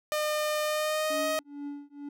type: tone with pitch glide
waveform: sawtooth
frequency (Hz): 606 to 627.4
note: D#5 to D#5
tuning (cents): -46 to +14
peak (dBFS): -23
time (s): 0.12-1.39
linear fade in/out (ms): 0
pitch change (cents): +60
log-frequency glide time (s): 0.64-1.27
type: tone with tremolo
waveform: triangle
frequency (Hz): 286.8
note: D4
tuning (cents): -41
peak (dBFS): -31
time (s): 1.1-2.09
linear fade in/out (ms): 5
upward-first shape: triangle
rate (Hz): 2.2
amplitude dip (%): 100
effects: none